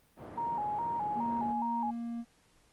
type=band-pass noise; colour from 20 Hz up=pink; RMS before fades=-46 dBFS; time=0.16-1.55 s; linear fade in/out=50 ms; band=130 to 970 Hz; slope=12 dB/octave
type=tone with vibrato; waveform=sine; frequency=885 Hz; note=A5; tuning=10 cents sharp; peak=-31 dBFS; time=0.37-1.91 s; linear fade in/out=10 ms; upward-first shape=square; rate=2.4 Hz; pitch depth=96 cents each way
type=tone; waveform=triangle; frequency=234 Hz; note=A#3; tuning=7 cents sharp; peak=-33 dBFS; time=1.13-2.25 s; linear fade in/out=50 ms
effects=pink hiss -67 dBFS RMS until 2.72 s + Opus 32 kbps